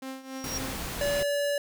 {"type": "tone with tremolo", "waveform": "sawtooth", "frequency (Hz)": 264.5, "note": "C4", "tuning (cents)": 19, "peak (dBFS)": -30, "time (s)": [0.02, 0.77], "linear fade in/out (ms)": 5, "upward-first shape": "triangle", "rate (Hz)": 3.6, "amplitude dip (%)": 80}
{"type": "tone with exponential growth", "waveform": "sine", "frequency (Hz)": 5620, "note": "F8", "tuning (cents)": 10, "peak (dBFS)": -29, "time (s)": [0.18, 0.58], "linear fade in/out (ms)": 5, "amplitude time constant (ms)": 86}
{"type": "noise", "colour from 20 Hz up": "pink", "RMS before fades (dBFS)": -35, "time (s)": [0.44, 1.23], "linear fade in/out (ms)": 2}
{"type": "tone", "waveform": "square", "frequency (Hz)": 574, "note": "D5", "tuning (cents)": -40, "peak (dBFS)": -26, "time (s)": [1.01, 1.58], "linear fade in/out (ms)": 2}
{"effects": []}